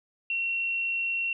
sine tone with frequency modulation, 2728 Hz, F7, 41 cents flat, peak -26 dBFS, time 0.3-1.33 s, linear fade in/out 2 ms, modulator 45.4 Hz, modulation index 0.29, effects none

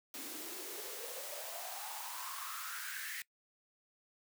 white noise with high-pass filter sweep, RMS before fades -44 dBFS, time 0.14-3.22 s, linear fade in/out 2 ms, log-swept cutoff 270 to 1900 Hz, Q 7.5, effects noise-tail reverb RT60 0.1 s tail -21 dB re dry

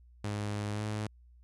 sawtooth tone with pitch glide, 103.83 to 106.44 Hz, G#2 to G#2, 0 to +43 cents, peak -29 dBFS, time 0.24-1.07 s, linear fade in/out 5 ms, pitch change +43 cents, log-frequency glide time 0.72-0.81 s, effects added 60 Hz sine -55 dBFS peak until 1.43 s + resampled to 24000 Hz

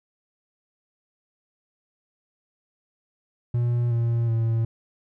triangle tone with pitch steps, 120 / 116.92 / 113.92 Hz, B2 / A#2 / A#2, -49 / +6 / -39 cents, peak -18 dBFS, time 3.54-4.65 s, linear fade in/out 5 ms, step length 370 ms, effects none

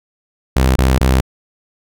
sawtooth tone bursts, 65 Hz, C2, 11 cents flat, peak -6 dBFS, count 3, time 0.56-1.208 s, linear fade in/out 5 ms, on 200 ms, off 24 ms, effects none

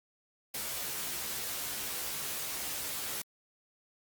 white noise with comb filter, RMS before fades -37 dBFS, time 0.54-3.22 s, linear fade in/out 5 ms, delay 14 ms, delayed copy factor +0.85, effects Opus 48 kbps

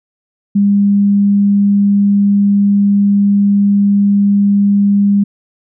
sine tone, 201.5 Hz, G3, 48 cents sharp, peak -7 dBFS, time 0.55-5.24 s, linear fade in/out 10 ms, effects none

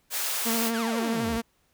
white high-pass noise, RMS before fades -29 dBFS, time 0.1-0.72 s, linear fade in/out 50 ms, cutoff 570 Hz, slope 12 dB/octave
sawtooth tone with vibrato, 228.4 Hz, A#3, 35 cents flat, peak -22 dBFS, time 0.45-1.42 s, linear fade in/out 20 ms, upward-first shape square, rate 12 Hz, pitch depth 24 cents each way
sawtooth exponential sweep, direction down, 1864.7 to 50.1 Hz, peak -29 dBFS, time 0.73-1.39 s, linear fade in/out 20 ms
effects pink hiss -68 dBFS RMS until 1.73 s

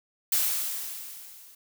blue noise with level ramp, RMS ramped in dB -23 to -52 dBFS, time 0.32-1.55 s, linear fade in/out 5 ms, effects none

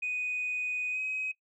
sine tone with pitch glide, 2489 to 2531 Hz, D#7 to D#7, 0 to +29 cents, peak -29 dBFS, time 0.02-1.32 s, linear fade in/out 10 ms, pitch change +29 cents, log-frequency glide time 0.91-1 s, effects noise-tail reverb RT60 0.1 s tail -20 dB re dry + tanh soft clip ceiling -26 dBFS

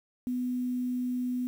sine tone with quantisation, 249 Hz, B3, 14 cents sharp, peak -28 dBFS, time 0.27-1.47 s, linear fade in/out 0 ms, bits 9, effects none

